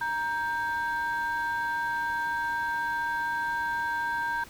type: tone pair together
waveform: sine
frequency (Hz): 937.1 / 1576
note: A#5 / G6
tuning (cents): +9 / +9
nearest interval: major sixth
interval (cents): 900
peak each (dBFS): -28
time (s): 0.01-4.44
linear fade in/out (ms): 5
effects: tanh soft clip ceiling -23 dBFS + pink hiss -49 dBFS RMS until 4.49 s